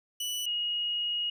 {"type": "tone pair in turn", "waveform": ["sawtooth", "sine"], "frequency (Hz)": [2960, 2882], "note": ["F#7", "F#7"], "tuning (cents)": [0, -46], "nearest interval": "unison", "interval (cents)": 46, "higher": "first", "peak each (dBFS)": -28, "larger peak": "neither", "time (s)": [[0.2, 0.46], [0.46, 1.3]], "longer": "second", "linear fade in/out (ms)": 5, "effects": []}